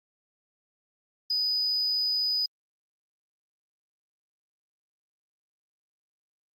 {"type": "tone", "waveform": "sine", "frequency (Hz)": 4978, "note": "D#8", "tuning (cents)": 0, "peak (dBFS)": -23, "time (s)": [1.3, 2.46], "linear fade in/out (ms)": 5, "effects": ["tanh soft clip ceiling -20 dBFS", "Opus 24 kbps"]}